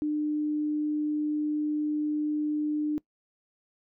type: tone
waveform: sine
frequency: 300.7 Hz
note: D4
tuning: 41 cents sharp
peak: -25 dBFS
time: 0.02-2.98 s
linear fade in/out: 0 ms
effects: noise-tail reverb RT60 0.1 s tail -22 dB re dry